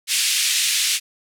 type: band-pass noise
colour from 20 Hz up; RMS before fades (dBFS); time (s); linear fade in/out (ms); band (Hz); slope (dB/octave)
pink; -20; 0.07-1; 50; 2400 to 11000; 24
effects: none